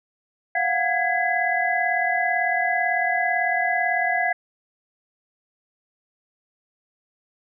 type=tone cluster; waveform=sine; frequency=696 / 734 / 1659 / 2013 Hz; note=F5 / F#5 / G#6 / B6; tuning=-6 / -14 / -2 / +33 cents; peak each=-25 dBFS; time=0.55-4.33 s; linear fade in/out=5 ms; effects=none